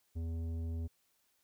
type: tone with tanh clipping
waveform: sine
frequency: 82.41 Hz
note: E2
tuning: in tune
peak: -37 dBFS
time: 0.15-0.88 s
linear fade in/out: 20 ms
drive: 11 dB
effects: white hiss -75 dBFS RMS until 1.43 s